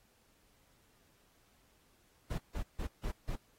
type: noise bursts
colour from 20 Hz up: brown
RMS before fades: -36 dBFS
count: 5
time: 2.3-3.36 s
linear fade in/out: 10 ms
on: 84 ms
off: 160 ms
effects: pink hiss -70 dBFS RMS until 3.58 s + AAC 48 kbps